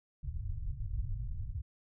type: low-pass noise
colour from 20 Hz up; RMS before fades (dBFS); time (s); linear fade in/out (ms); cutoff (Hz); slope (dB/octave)
pink; -37; 0.23-1.62; 10; 130; 48
effects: none